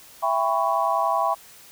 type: chord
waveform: sine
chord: C# half-diminished seventh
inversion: first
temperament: just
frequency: 665.2 / 798.3 / 997.9 / 1108.7 Hz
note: E5 / G5 / B5 / C#6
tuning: +16 / +31 / +18 / 0 cents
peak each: -25 dBFS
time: 0.22-1.35 s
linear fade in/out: 20 ms
effects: white hiss -48 dBFS RMS until 1.71 s